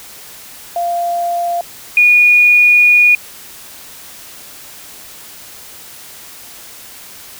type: tone pair in turn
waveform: sine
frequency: 693 / 2449 Hz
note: F5 / D#7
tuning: -14 / -28 cents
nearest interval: octave + minor seventh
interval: 2186 cents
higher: second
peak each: -14 / -5 dBFS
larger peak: second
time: 0.76-1.61 / 1.97-3.15 s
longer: second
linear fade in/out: 2 ms
effects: white hiss -35 dBFS RMS until 7.39 s